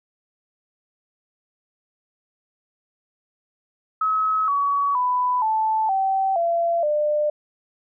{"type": "tone with pitch steps", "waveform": "sine", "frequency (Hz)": [1283, 1129.9, 995.1, 876.3, 771.7, 679.6, 598.5], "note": ["E6", "C#6", "B5", "A5", "G5", "F5", "D5"], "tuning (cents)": [-47, 33, 13, -7, -27, -47, 33], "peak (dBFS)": -18, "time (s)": [4.01, 7.3], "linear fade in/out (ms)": 5, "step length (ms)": 470, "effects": []}